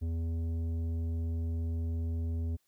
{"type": "tone with tanh clipping", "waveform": "sine", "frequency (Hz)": 82.6, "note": "E2", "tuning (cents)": 4, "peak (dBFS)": -32, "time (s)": [0.01, 2.57], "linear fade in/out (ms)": 20, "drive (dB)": 10, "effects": ["white hiss -75 dBFS RMS until 2.67 s"]}